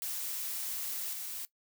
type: noise with level steps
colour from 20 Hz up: blue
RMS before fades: -37 / -40 dBFS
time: 0.02-1.45 s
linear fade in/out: 0 ms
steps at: 1.13 s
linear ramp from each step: 2 ms
effects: noise-tail reverb RT60 0.1 s tail -18 dB re dry